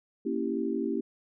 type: chord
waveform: sine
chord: A# diminished seventh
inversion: none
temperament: equal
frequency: 233.1 / 277.2 / 329.6 / 392 Hz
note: A#3 / C#4 / E4 / G4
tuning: 0 / 0 / 0 / 0 cents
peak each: -33 dBFS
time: 0.25-1.01 s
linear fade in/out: 10 ms
effects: none